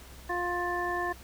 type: harmonic tone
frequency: 352.8 Hz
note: F4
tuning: 18 cents sharp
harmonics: 1 / 2 / 3 / 5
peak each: -34 / -34 / -34 / -34 dBFS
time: 0.29-1.13 s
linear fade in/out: 10 ms
effects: added 63 Hz sine -49 dBFS peak until 1.23 s + pink hiss -51 dBFS RMS until 1.23 s